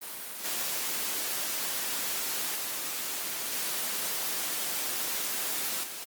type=noise with level steps; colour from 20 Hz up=white; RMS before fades=-39 / -32 / -34 / -32 / -39 dBFS; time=0.01-6.05 s; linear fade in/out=20 ms; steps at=0.44 / 2.55 / 3.52 / 5.83 s; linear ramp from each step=10 ms; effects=high-pass 200 Hz 12 dB/octave + Opus 32 kbps